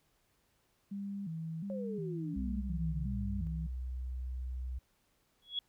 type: tone with vibrato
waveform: sine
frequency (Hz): 179.8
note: F#3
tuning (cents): -49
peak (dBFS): -37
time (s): 0.91-3.67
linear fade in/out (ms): 10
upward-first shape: square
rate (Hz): 1.4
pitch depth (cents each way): 180
type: exponential sweep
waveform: sine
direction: down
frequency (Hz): 554.4 to 85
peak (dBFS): -39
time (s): 1.7-3.47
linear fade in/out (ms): 0
type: tone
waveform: sine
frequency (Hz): 63.2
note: B1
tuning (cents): +41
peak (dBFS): -36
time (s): 2.36-4.79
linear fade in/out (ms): 10
type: tone with exponential growth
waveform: sine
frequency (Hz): 3350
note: G#7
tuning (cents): +14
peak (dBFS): -29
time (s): 5.42-5.59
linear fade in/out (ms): 2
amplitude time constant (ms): 35
effects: pink hiss -74 dBFS RMS until 5.68 s